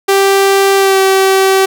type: tone with pitch glide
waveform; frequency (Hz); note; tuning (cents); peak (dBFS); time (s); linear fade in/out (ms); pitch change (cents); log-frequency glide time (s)
sawtooth; 392 to 384.4; G4 to G4; 0 to -34; -3; 0.08-1.66; 10; -34; 0.76-0.99
effects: none